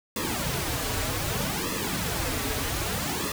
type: noise with flanger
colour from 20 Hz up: pink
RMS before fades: -29 dBFS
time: 0.16-3.32 s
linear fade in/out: 2 ms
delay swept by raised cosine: 1.3 to 5.8 ms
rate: 0.64 Hz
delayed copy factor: -0.85
effects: none